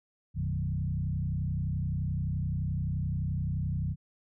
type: tone with frequency modulation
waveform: sine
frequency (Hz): 116.54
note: A#2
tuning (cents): 0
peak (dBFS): -28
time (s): 0.34-3.96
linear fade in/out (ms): 50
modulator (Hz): 31.6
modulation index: 1.7
effects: none